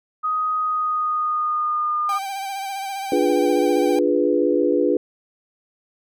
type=tone with pitch glide; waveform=sine; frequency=1251 to 1214 Hz; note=D#6 to D#6; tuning=+9 to -43 cents; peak=-19 dBFS; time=0.23-2.19 s; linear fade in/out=20 ms; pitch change=-52 cents; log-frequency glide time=0.58-1.98 s
type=tone with vibrato; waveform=45% pulse; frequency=784 Hz; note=G5; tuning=in tune; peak=-26 dBFS; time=2.09-3.99 s; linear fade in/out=2 ms; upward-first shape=sine; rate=15 Hz; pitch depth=36 cents each way
type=chord; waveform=sine; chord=D diminished seventh; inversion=none; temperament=equal; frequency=293.7 / 349.2 / 415.3 / 493.9 Hz; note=D4 / F4 / Ab4 / Cb5; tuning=0 / 0 / 0 / 0 cents; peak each=-21 / -21 / -22 / -21 dBFS; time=3.12-4.97 s; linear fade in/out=2 ms
effects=none